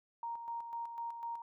sine tone with tremolo, 932.3 Hz, A#5, in tune, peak -37 dBFS, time 0.23-1.42 s, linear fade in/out 2 ms, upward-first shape square, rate 4 Hz, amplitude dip 50%, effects none

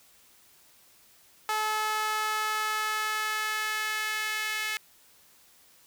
sawtooth tone with high-pass filter sweep, 430.8 Hz, A4, 37 cents flat, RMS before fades -30 dBFS, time 1.49-4.77 s, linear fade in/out 0 ms, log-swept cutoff 1000 to 2000 Hz, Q 2.1, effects white hiss -59 dBFS RMS until 5.86 s

